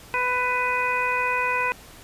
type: harmonic tone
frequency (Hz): 498.1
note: B4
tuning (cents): +15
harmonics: 1 / 2 / 3 / 4 / 5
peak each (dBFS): -31 / -25 / -29 / -30 / -26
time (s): 0.14-1.72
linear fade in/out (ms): 0
effects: pink hiss -46 dBFS RMS until 2.03 s + resampled to 32000 Hz